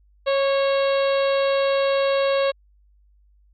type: harmonic tone with a mistuned harmonic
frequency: 548 Hz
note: C#5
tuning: 20 cents flat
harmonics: 1 / 2 / 3 / 4 / 5 / 6 / 7 / 8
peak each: -18 / -28 / -33 / -35 / -34 / -37 / -34 / -39 dBFS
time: 0.26-2.52 s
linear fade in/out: 20 ms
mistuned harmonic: 2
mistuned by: +24 cents
effects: added 50 Hz sine -54 dBFS peak until 3.53 s

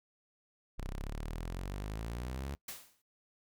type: exponential sweep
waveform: sawtooth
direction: up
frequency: 30.87 to 71.1 Hz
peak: -34 dBFS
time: 0.78-2.55 s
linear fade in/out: 0 ms
type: noise with exponential decay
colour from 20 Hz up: white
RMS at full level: -40 dBFS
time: 2.68-3.02 s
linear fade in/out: 5 ms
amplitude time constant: 73 ms
effects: noise-tail reverb RT60 0.1 s tail -22 dB re dry

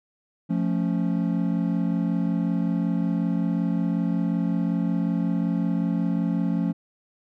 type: chord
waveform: triangle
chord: F augmented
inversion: none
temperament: equal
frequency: 174.61 / 220 / 277.2 Hz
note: F3 / A3 / C#4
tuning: 0 / 0 / 0 cents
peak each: -22 / -25 / -26 dBFS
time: 0.49-6.73 s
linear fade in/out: 20 ms
effects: none

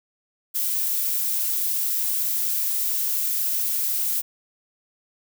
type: noise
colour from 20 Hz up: violet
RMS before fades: -24 dBFS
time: 0.54-4.22 s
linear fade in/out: 20 ms
effects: none

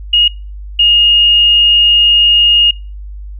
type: tone pair in turn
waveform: sine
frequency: 2869 / 2851 Hz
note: F7 / F7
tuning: +46 / +35 cents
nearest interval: unison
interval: 11 cents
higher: first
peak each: -5 dBFS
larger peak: neither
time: 0.13-0.28 / 0.79-2.71 s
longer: second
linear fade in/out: 5 ms
effects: noise-tail reverb RT60 0.3 s tail -21 dB re dry + added 50 Hz sine -24 dBFS peak until 3.39 s

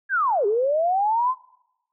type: linear two-way sweep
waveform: sine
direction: down then up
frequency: 1661.2 to 392 to 1055 Hz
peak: -18 dBFS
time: 0.09-1.35 s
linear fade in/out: 50 ms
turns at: 0.46 s
effects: noise-tail reverb RT60 0.9 s tail -24 dB re dry

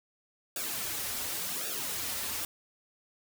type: noise with flanger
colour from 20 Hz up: white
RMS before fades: -35 dBFS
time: 0.56-2.45 s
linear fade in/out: 2 ms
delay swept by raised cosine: 0.96 to 6.36 ms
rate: 0.9 Hz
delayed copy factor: -1
effects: none

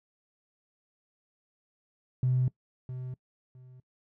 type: tone with echo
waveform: triangle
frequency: 127.4 Hz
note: C3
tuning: 46 cents flat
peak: -19 dBFS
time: 2.23-2.48 s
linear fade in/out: 2 ms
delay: 660 ms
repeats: 2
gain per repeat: -14 dB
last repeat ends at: 3.8 s
effects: noise-tail reverb RT60 0.1 s tail -23 dB re dry + tanh soft clip ceiling -21 dBFS

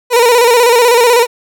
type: tone with vibrato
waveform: 30% pulse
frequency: 477.8 Hz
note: A#4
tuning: 43 cents sharp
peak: -3 dBFS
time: 0.1-1.27 s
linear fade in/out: 50 ms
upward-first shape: square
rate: 16 Hz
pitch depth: 60 cents each way
effects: none

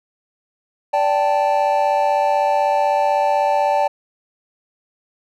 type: chord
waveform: triangle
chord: D suspended fourth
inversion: none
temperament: equal with one note detuned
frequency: 582.6 / 784 / 880 Hz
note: D5 / G5 / A5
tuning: -14 / 0 / 0 cents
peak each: -17 dBFS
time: 0.93-3.88 s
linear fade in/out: 10 ms
effects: none

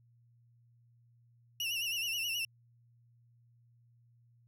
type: tone with vibrato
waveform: 35% pulse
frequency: 2794 Hz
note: F7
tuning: in tune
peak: -31 dBFS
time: 1.6-2.45 s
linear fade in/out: 2 ms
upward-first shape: sine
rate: 9.4 Hz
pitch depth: 89 cents each way
effects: added 118 Hz sine -63 dBFS peak until 4.47 s

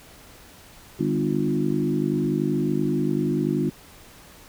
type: harmonic tone with a mistuned harmonic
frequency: 50.4 Hz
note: G1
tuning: 49 cents sharp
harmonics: 3 / 4 / 5 / 6 / 7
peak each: -27 / -27 / -27 / -27 / -27 dBFS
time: 0.99-3.7 s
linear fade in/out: 10 ms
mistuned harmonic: 6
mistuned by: +16 cents
effects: pink hiss -48 dBFS RMS until 4.48 s

